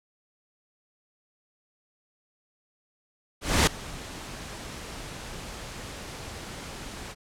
pink noise with ADSR envelope, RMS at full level -18 dBFS, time 3.41-7.15 s, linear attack 260 ms, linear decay 5 ms, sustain -21 dB, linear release 38 ms, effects low-pass 9000 Hz 12 dB/octave

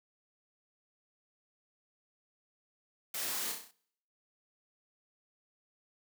white noise with echo, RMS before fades -38 dBFS, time 3.14-3.52 s, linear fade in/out 5 ms, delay 32 ms, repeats 6, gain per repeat -4 dB, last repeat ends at 3.712 s, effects noise-tail reverb RT60 0.7 s tail -24 dB re dry + high-pass 200 Hz 12 dB/octave

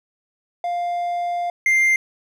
triangle tone pair in turn, 700 / 2098 Hz, F5 / C7, +4 / +4 cents, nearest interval octave + perfect fifth, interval 1900 cents, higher second, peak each -19 / -12 dBFS, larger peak second, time 0.64-1.5 / 1.66-1.96 s, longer first, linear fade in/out 2 ms, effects none

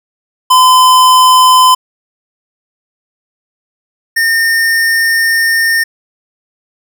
square tone pair in turn, 1020 / 1821.6 Hz, C6 / A#6, -44 / -40 cents, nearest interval minor seventh, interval 1004 cents, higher second, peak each -4 / -9 dBFS, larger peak first, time 0.5-1.75 / 4.16-5.84 s, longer second, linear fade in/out 10 ms, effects none

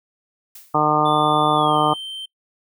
blue noise with exponential decay, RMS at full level -37 dBFS, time 0.55-0.87 s, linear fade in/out 5 ms, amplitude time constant 69 ms
harmonic tone, 151.5 Hz, D#3, 46 cents flat, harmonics 1 / 2 / 3 / 4 / 5 / 6 / 7 / 8, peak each -26 / -24 / -25 / -25 / -21 / -22 / -24 / -20 dBFS, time 0.74-1.94 s, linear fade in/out 10 ms
triangle tone with pitch glide, 3500 to 3118 Hz, A7 to G7, -10 to -10 cents, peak -27 dBFS, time 1.05-2.26 s, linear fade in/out 10 ms, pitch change -200 cents, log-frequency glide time 1.55-1.77 s
effects noise-tail reverb RT60 0.1 s tail -23 dB re dry

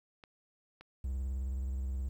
clicks, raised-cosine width 0.3 ms, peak -35 dBFS, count 2, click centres 0.238 / 0.81 s
triangle tone with vibrato, 65.41 Hz, C2, in tune, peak -31 dBFS, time 1.04-2.09 s, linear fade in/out 5 ms, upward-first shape triangle, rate 19 Hz, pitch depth 130 cents each way
effects 11-bit

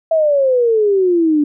sine exponential sweep, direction down, 659.3 to 289.5 Hz, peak -10 dBFS, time 0.11-1.44 s, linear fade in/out 5 ms, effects none

